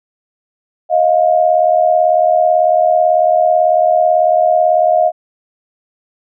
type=tone pair together; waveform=sine; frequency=631 / 709.1 Hz; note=D#5 / F5; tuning=+24 / +26 cents; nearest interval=major second; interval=202 cents; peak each=-11 dBFS; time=0.89-5.12 s; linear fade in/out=50 ms; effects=none

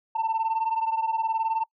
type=beating tone pair; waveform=sine; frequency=891 / 910 Hz; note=A5 / A#5; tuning=+22 / -42 cents; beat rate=19 Hz; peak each=-23 / -26 dBFS; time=0.15-1.64 s; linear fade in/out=10 ms; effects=noise-tail reverb RT60 0.1 s tail -26 dB re dry + tanh soft clip ceiling -20 dBFS

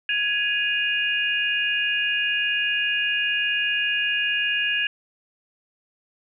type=tone cluster; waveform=sine; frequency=1668 / 2487 / 2832 Hz; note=G#6 / D#7 / F7; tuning=+7 / -1 / +23 cents; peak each=-25 dBFS; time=0.09-4.87 s; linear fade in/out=2 ms; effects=none

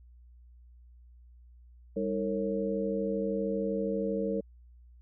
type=tone cluster; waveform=sine; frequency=198.3 / 314.1 / 455.3 / 548 Hz; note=G3 / D#4 / A#4 / C#5; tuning=+20 / +16 / -41 / -20 cents; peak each=-33 / -37 / -32 / -35 dBFS; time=1.96-4.41 s; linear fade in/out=10 ms; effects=added 60 Hz sine -52 dBFS peak until 5.01 s

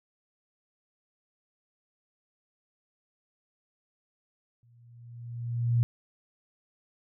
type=tone with exponential growth; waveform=sine; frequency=118.6 Hz; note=A#2; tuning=30 cents sharp; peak=-19 dBFS; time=4.63-5.83 s; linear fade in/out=0 ms; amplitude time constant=260 ms; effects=none

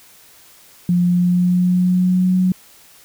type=tone with pitch glide; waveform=sine; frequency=176.5 to 184.21 Hz; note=F3 to F#3; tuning=+19 to -7 cents; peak=-12 dBFS; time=0.89-2.52 s; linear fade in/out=2 ms; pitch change=+74 cents; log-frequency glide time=1.03-2.38 s; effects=white hiss -47 dBFS RMS until 3.04 s

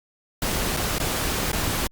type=noise with dropouts; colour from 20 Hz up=pink; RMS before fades=-25 dBFS; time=0.42-1.87 s; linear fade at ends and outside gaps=2 ms; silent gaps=0.766-0.77 / 0.984-0.999 / 1.518-1.53 s; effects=Opus 48 kbps

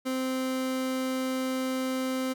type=tone; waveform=30% pulse; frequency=260 Hz; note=C4; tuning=11 cents flat; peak=-25 dBFS; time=0.05-2.34 s; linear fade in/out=20 ms; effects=none

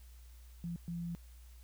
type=tone bursts at uneven times; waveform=sine; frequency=171 Hz; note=F3; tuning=36 cents flat; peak=-37 dBFS; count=2; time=0.64-0.76 / 0.88-1.15 s; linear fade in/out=0 ms; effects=added 60 Hz sine -52 dBFS peak until 1.63 s + white hiss -66 dBFS RMS until 1.63 s

